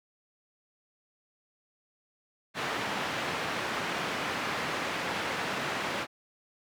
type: band-pass noise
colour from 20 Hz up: white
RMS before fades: -33 dBFS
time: 2.54-6.07 s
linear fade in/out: 50 ms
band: 130 to 2100 Hz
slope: 12 dB/octave
effects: none